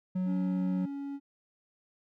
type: tone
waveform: triangle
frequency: 184.3 Hz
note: F#3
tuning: 7 cents flat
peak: -26 dBFS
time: 0.15-0.86 s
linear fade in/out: 10 ms
type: tone with pitch glide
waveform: triangle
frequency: 283.1 to 280 Hz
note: C#4 to C#4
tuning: +37 to +18 cents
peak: -33 dBFS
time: 0.25-1.2 s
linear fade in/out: 50 ms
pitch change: -19 cents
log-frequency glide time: 0.36-0.64 s
effects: none